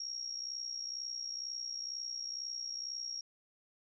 sine tone with amplitude modulation, 5588 Hz, F8, in tune, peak -35 dBFS, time 0-3.21 s, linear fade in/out 5 ms, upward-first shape sine, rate 62.1 Hz, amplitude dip 70%, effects none

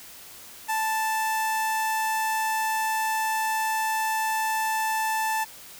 sawtooth tone with notch filter, 880 Hz, A5, in tune, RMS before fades -26 dBFS, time 0.68-5.45 s, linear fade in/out 20 ms, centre 4000 Hz, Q 1.6, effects white hiss -45 dBFS RMS until 5.79 s

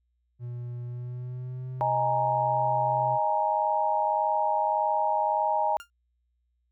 triangle tone with pitch glide, 121.2 to 128.33 Hz, B2 to C3, -32 to -33 cents, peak -31 dBFS, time 0.39-3.19 s, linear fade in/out 50 ms, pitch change +99 cents, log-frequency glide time 0.85-1.69 s
sine chord, D# suspended fourth, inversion none, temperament equal, 622.3 / 830.6 / 932.3 Hz, D#5 / G#5 / A#5, 0 / 0 / 0 cents, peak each -29 / -26 / -27 dBFS, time 1.81-5.77 s, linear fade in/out 0 ms
30% pulse tone with exponential decay, 1402 Hz, F6, 6 cents sharp, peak -34 dBFS, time 5.8-5.9 s, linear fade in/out 0 ms, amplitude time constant 20 ms
effects added 60 Hz sine -70 dBFS peak until 6.71 s

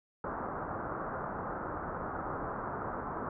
white low-pass noise, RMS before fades -38 dBFS, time 0.24-3.29 s, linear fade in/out 2 ms, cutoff 1400 Hz, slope 48 dB/octave, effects none

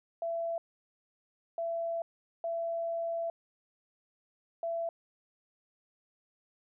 sine tone bursts at uneven times, 670 Hz, E5, 28 cents sharp, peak -31 dBFS, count 4, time 0.22-0.58 / 1.58-2.02 / 2.44-3.3 / 4.63-4.89 s, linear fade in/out 2 ms, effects none

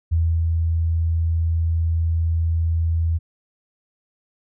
sine tone with ADSR envelope, 82.4 Hz, E2, in tune, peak -15 dBFS, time 0.11-3.19 s, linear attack 17 ms, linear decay 300 ms, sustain -2 dB, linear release 26 ms, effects none

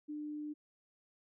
sine tone, 299.2 Hz, D4, 32 cents sharp, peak -39 dBFS, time 0.08-0.54 s, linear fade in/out 20 ms, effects none

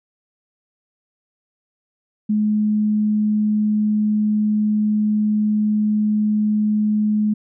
sine tone, 211.9 Hz, G#3, 35 cents sharp, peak -15 dBFS, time 2.29-7.34 s, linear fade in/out 10 ms, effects none

